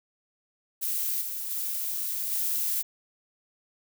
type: noise with level steps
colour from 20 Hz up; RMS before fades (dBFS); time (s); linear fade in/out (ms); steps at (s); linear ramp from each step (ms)
violet; -29 / -34 / -31 / -28; 0.81-2.83; 20; 1.21 / 1.5 / 2.31; 10
effects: none